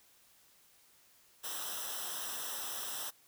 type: noise with comb filter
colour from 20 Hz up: white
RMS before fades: -40 dBFS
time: 1.43-3.11 s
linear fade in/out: 20 ms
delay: 0.44 ms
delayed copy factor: -0.85
effects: white hiss -65 dBFS RMS until 3.27 s